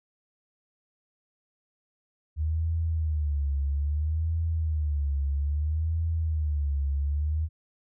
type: tone with vibrato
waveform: sine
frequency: 75.7 Hz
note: D#2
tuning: 47 cents flat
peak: -24 dBFS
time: 2.36-7.49 s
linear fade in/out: 50 ms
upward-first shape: sine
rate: 0.61 Hz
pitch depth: 140 cents each way
effects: none